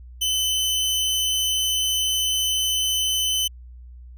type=tone; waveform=sawtooth; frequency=3038 Hz; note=F#7; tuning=45 cents sharp; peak=-17 dBFS; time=0.21-3.48 s; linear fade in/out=10 ms; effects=added 61 Hz sine -39 dBFS peak until 4.17 s